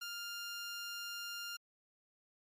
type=tone; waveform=15% pulse; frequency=1400 Hz; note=F6; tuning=4 cents sharp; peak=-35 dBFS; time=0.01-1.57 s; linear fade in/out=10 ms; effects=MP3 64 kbps